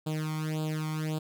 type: tone with flanger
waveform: sawtooth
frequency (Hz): 155.56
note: D#3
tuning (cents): 0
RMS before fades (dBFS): -32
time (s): 0.06-1.19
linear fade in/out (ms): 10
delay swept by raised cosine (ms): 0.25 to 0.92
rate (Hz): 1.8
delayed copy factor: +0.9
effects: none